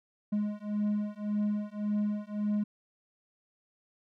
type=beating tone pair; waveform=triangle; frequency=207.7 / 209.5 Hz; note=G#3 / G#3; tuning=0 / +15 cents; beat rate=1.8 Hz; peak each=-30 dBFS; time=0.32-2.64 s; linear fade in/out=10 ms; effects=none